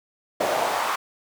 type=noise with high-pass filter sweep; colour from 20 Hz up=brown; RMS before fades=-24 dBFS; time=0.4-0.96 s; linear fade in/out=10 ms; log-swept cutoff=530 to 1100 Hz; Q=2.5; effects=none